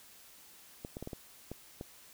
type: clicks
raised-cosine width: 2 ms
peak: -27 dBFS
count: 7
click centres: 0.849 / 0.969 / 1.026 / 1.074 / 1.132 / 1.516 / 1.811 s
effects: white hiss -57 dBFS RMS until 2.13 s